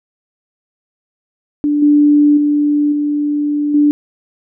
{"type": "tone with level steps", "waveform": "sine", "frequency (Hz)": 293.7, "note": "D4", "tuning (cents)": 0, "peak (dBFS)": [-11, -6, -10, -13, -7], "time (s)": [1.64, 3.91], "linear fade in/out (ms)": 0, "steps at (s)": [1.82, 2.37, 2.92, 3.74], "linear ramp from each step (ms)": 5, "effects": []}